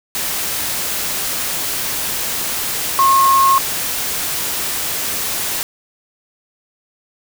sine tone in noise, 1080 Hz, C#6, 45 cents flat, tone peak -9 dBFS, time 2.99-3.58 s, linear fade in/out 0 ms, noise white, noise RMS -21 dBFS, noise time 0.15-5.63 s, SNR +9 dB, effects none

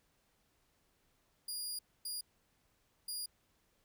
20% pulse tone bursts at uneven times, 4846 Hz, D#8, 47 cents flat, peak -33 dBFS, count 3, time 1.48-1.79 / 2.05-2.21 / 3.08-3.26 s, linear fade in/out 5 ms, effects pink hiss -75 dBFS RMS until 3.84 s

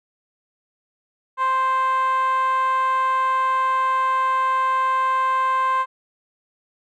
10% pulse tone with band-pass filter, 523.3 Hz, C5, in tune, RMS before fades -20 dBFS, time 1.37-5.86 s, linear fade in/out 50 ms, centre 1100 Hz, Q 5.6, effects none

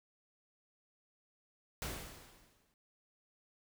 pink noise with exponential decay, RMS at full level -39 dBFS, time 1.82-2.74 s, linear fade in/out 1 ms, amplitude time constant 200 ms, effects none

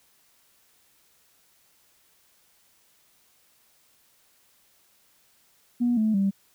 sine tone with pitch steps, 241.6 / 217.7 / 196.24 Hz, B3 / A3 / G3, -38 / -18 / +2 cents, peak -19 dBFS, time 5.8-6.31 s, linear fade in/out 20 ms, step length 170 ms, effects tanh soft clip ceiling -15 dBFS + white hiss -63 dBFS RMS until 6.54 s

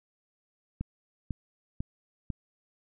click train, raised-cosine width 5 ms, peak -20 dBFS, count 4, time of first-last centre 0.81-2.303 s, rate 2.01 Hz, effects none

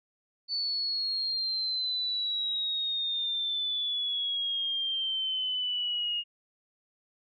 sine exponential sweep, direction down, 4500 to 2850 Hz, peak -28 dBFS, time 0.48-6.24 s, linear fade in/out 50 ms, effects none

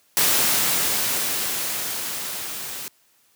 white noise with level ramp, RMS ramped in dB -18 to -33 dBFS, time 0.17-2.88 s, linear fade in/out 0 ms, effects white hiss -61 dBFS RMS until 3.35 s + high-pass 100 Hz 12 dB/octave

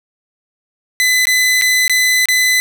sawtooth tone with dropouts, 2011 Hz, B6, 31 cents sharp, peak -7 dBFS, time 1-2.6 s, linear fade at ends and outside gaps 0 ms, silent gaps 1.254-1.27 / 1.613-1.62 / 1.879-1.896 / 2.256-2.286 s, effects none

